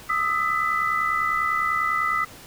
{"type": "tone cluster", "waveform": "sine", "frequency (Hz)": [1233, 1303, 1997], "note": ["D#6", "E6", "B6"], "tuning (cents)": [-16, -20, 19], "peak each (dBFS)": -25, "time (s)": [0.09, 2.25], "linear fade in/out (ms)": 10, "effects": ["pink hiss -44 dBFS RMS until 2.46 s"]}